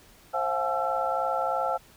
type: tone cluster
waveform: sine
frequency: 529 / 679 / 742 / 852 / 1339 Hz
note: C5 / F5 / F#5 / G#5 / E6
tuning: +19 / -49 / +5 / +44 / +27 cents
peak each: -31 dBFS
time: 0.33-1.78 s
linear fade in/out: 20 ms
effects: pink hiss -55 dBFS RMS until 1.96 s